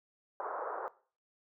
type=band-pass noise; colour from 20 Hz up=pink; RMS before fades=-39 dBFS; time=0.4-0.88 s; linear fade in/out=0 ms; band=420 to 1400 Hz; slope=48 dB/octave; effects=noise-tail reverb RT60 0.4 s tail -18 dB re dry